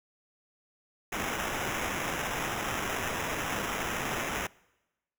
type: noise with sample-and-hold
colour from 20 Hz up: violet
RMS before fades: -33 dBFS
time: 1.12-4.47 s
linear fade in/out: 5 ms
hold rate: 4410 Hz
effects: noise-tail reverb RT60 1.0 s tail -24 dB re dry